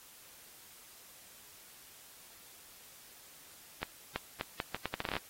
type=accelerating click train; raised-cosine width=0.3 ms; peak=-18 dBFS; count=14; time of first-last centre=3.83-5.166 s; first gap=330 ms; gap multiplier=0.76; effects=white hiss -56 dBFS RMS until 5.29 s + AAC 48 kbps